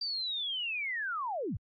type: linear sweep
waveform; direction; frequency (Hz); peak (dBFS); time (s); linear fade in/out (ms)
sine; down; 4710 to 61.74; -32; 0.01-1.57; 5
effects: AAC 48 kbps